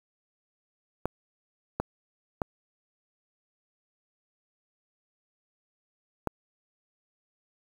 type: clicks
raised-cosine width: 1 ms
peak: -13 dBFS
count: 4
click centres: 1.056 / 1.8 / 2.418 / 6.273 s
effects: 7-bit